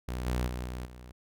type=tone with level steps; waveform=sawtooth; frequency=61.74 Hz; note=B1; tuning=in tune; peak=-29 / -24 / -30 / -32 / -42 dBFS; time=0.08-1.12 s; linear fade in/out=5 ms; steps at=0.26 / 0.47 / 0.65 / 0.85 s; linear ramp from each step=10 ms; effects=none